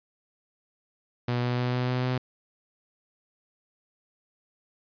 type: tone with pitch steps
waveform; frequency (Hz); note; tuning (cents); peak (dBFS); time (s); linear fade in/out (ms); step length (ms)
sawtooth; 122 / 122.99 / 123.99 / 125 / 126.01 / 127.03; B2 / B2 / B2 / B2 / B2 / B2; -21 / -7 / +7 / +21 / +35 / +49; -21; 1.28-2.18; 5; 150
effects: resampled to 11025 Hz